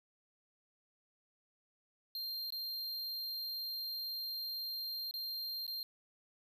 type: tone with dropouts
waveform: square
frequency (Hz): 4186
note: C8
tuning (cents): 0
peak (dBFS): -39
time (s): 2.15-5.83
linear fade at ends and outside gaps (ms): 1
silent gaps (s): 2.504-2.523 / 5.111-5.139 / 5.666-5.678
effects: none